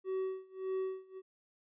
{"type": "tone with tremolo", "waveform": "triangle", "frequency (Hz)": 378.5, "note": "F#4", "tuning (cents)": 39, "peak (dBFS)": -30, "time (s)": [0.04, 1.22], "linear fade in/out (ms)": 50, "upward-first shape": "sine", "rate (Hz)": 1.7, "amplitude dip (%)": 95, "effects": ["resampled to 8000 Hz"]}